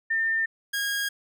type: tone pair in turn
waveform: sine / sawtooth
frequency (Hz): 1804 / 1634.3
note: A6 / G#6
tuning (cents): +43 / -28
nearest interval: major second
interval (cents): 171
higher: first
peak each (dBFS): -22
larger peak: neither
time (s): 0.1-0.46 / 0.73-1.09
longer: neither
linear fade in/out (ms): 10
effects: none